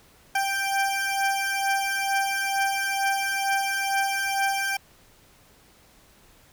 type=beating tone pair; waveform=20% pulse; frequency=784 / 786.2 Hz; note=G5 / G5; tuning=0 / +5 cents; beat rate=2.2 Hz; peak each=-23 / -20 dBFS; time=0.35-4.77 s; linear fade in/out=5 ms; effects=pink hiss -56 dBFS RMS until 6.52 s